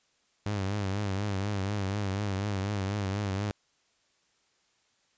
sawtooth tone with vibrato, 99.7 Hz, G2, 30 cents sharp, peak -25 dBFS, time 0.46-3.51 s, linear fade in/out 0 ms, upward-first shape triangle, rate 4.1 Hz, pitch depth 99 cents each way, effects white hiss -70 dBFS RMS until 5.17 s + resampled to 16000 Hz

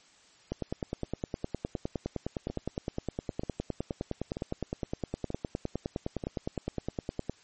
two click trains, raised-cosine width 2 ms, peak -18 / -21 dBFS, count 67 / 5, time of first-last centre 0.52-7.296 / 2.5-6.238 s, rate 9.74 / 1.07 Hz, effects white hiss -60 dBFS RMS until 7.43 s + MP3 32 kbps

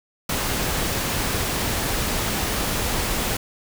pink noise, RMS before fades -24 dBFS, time 0.29-3.37 s, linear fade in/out 5 ms, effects none

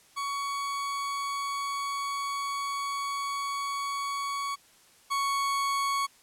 40% pulse tone pair in turn, 1121 / 1112 Hz, C#6 / C#6, +19 / +5 cents, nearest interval unison, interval 14 cents, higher first, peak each -29 / -25 dBFS, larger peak second, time 0.16-4.56 / 5.1-6.07 s, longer first, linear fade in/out 20 ms, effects white hiss -59 dBFS RMS until 6.22 s + low-pass 11000 Hz 12 dB/octave

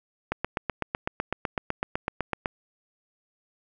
click train, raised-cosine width 0.5 ms, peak -11 dBFS, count 18, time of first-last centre 0.32-2.458 s, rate 7.95 Hz, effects none

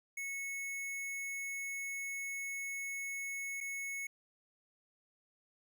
square tone with dropouts, 2200 Hz, C#7, 14 cents flat, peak -39 dBFS, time 0.17-4.07 s, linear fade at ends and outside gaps 5 ms, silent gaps 3.605-3.609 s, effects none

